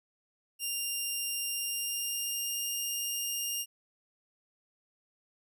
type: tone with pitch glide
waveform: 10% pulse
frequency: 2794 to 2818 Hz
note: F7 to F7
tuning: 0 to +15 cents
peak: -24 dBFS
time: 0.59-3.66 s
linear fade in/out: 50 ms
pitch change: +15 cents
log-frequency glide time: 1.49-2.68 s
effects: none